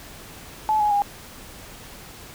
sine tone with pitch steps, 862 / 837.5 / 813.6 Hz, A5 / G#5 / G#5, -36 / +14 / -36 cents, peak -17 dBFS, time 0.69-1.02 s, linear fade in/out 0 ms, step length 110 ms, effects pink hiss -42 dBFS RMS until 2.34 s

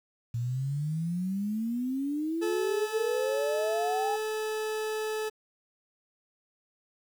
sine exponential sweep, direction up, 115.6 to 830.6 Hz, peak -28 dBFS, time 0.34-4.16 s, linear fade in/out 5 ms
40% pulse tone, 432.9 Hz, A4, 28 cents flat, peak -29 dBFS, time 2.41-5.3 s, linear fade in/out 20 ms
effects 9-bit

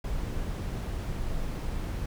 brown noise, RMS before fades -32 dBFS, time 0.04-2.06 s, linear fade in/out 5 ms, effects none

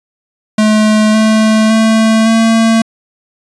square tone with pitch steps, 214.8 / 218.2 / 221.6 / 225.1 Hz, A3 / A3 / A3 / A3, -41 / -14 / +13 / +40 cents, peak -7 dBFS, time 0.58-2.82 s, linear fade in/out 5 ms, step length 560 ms, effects resampled to 22050 Hz

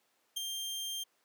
sawtooth tone with ADSR envelope, 3181 Hz, G7, 25 cents sharp, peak -28 dBFS, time 0.36-1.04 s, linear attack 13 ms, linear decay 10 ms, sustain -5 dB, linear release 12 ms, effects pink hiss -73 dBFS RMS until 1.24 s + high-pass 400 Hz 12 dB/octave

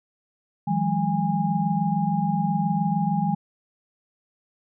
sine tone cluster, 160.1 / 179.2 / 206.2 / 819 Hz, D#3 / F3 / G#3 / G#5, +50 / +45 / -12 / -24 cents, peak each -26 dBFS, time 0.67-3.35 s, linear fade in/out 10 ms, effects none

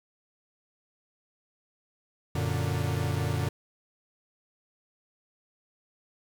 45% pulse chord, Gb augmented, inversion none, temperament equal, 92.5 / 116.54 / 146.83 Hz, Gb2 / Bb2 / D3, 0 / 0 / 0 cents, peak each -31 dBFS, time 2.35-3.49 s, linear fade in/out 5 ms, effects 9-bit

